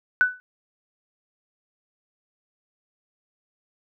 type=tone with exponential decay; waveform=sine; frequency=1494 Hz; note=F#6; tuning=16 cents sharp; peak=-11 dBFS; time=0.21-0.4 s; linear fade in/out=0 ms; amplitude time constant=41 ms; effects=none